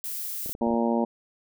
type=noise; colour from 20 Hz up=violet; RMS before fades=-33 dBFS; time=0.04-0.53 s; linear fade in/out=0 ms
type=clicks; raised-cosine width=2 ms; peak=-27 dBFS; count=7; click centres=0.461 / 0.495 / 0.551 / 0.612 / 0.669 / 0.708 / 0.74 s
type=harmonic tone; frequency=116.54 Hz; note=A#2; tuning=in tune; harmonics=2 / 3 / 4 / 5 / 6 / 7 / 8; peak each=-24 / -30 / -31 / -30 / -35 / -33 / -33 dBFS; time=0.61-1.05 s; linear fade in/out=10 ms
effects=none

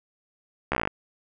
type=slowing click train; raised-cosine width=0.5 ms; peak=-9 dBFS; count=10; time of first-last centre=0.72-0.874 s; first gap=14 ms; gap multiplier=1.05; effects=none

